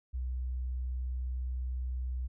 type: tone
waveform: sine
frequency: 62.9 Hz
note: B1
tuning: 32 cents sharp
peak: -32 dBFS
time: 0.13-2.28 s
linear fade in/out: 20 ms
effects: none